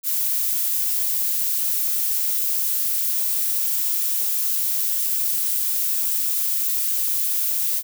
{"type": "noise", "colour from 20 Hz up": "violet", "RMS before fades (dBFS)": -22, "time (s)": [0.03, 7.83], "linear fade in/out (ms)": 50, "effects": []}